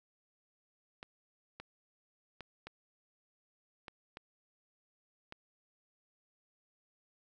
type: clicks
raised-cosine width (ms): 0.3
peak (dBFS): -29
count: 7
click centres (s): 1.029 / 1.6 / 2.407 / 2.67 / 3.882 / 4.171 / 5.324
effects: none